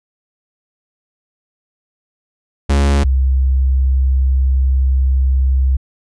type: tone pair in turn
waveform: 45% pulse / sine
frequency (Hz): 70.3 / 65.8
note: C#2 / C2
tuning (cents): +25 / +10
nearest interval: minor second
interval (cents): 115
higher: first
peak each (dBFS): -10 / -10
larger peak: neither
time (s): 2.69-3.04 / 3.04-5.77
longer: second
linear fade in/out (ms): 10
effects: resampled to 22050 Hz